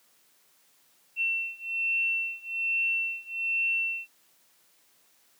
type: beating tone pair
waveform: sine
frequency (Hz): 2700 / 2701.2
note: E7 / E7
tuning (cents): +41 / +42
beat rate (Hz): 1.2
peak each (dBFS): -30 / -29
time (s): 1.16-4.08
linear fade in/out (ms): 50
effects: white hiss -64 dBFS RMS until 5.39 s + high-pass 150 Hz 12 dB/octave